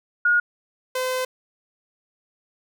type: tone pair in turn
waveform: sine / sawtooth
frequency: 1437 / 512.2 Hz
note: F6 / C5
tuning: +49 / -37 cents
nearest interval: octave + tritone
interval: 1786 cents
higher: first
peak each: -15 / -19 dBFS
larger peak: first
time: 0.25-0.4 / 0.95-1.25 s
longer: second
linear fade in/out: 5 ms
effects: none